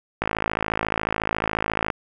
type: click train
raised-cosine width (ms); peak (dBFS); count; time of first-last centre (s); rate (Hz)
0.5; -7; 92; 0.22-1.902; 54.1
effects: none